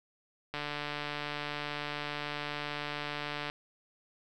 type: click train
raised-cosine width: 0.3 ms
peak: -20 dBFS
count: 436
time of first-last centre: 0.54-3.499 s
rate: 147 Hz
effects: none